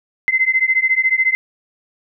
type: beating tone pair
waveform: sine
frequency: 2055 / 2069 Hz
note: C7 / C7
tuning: -32 / -20 cents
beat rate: 14 Hz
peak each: -16 dBFS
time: 0.28-1.35 s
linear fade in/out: 0 ms
effects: none